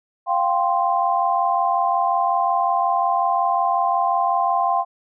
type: chord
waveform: sine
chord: F suspended second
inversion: none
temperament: equal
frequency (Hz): 698.5 / 784 / 1046.5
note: F5 / G5 / C6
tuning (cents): 0 / 0 / 0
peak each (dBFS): -21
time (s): 0.26-4.85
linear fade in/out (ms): 50
effects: none